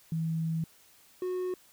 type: tone pair in turn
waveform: sine / triangle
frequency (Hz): 162.2 / 365.7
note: E3 / F#4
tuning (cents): -28 / -20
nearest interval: octave + major second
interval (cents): 1408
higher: second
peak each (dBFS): -28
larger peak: neither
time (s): 0.12-0.64 / 1.22-1.54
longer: first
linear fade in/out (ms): 2
effects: white hiss -60 dBFS RMS until 1.72 s